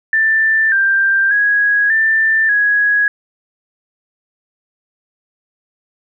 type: tone with pitch steps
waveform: sine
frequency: 1774 / 1582 / 1659 / 1779 / 1666 Hz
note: A6 / G6 / G#6 / A6 / G#6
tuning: +14 / +15 / -2 / +19 / +5 cents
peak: -10 dBFS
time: 0.13-3.08 s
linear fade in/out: 2 ms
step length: 590 ms
effects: none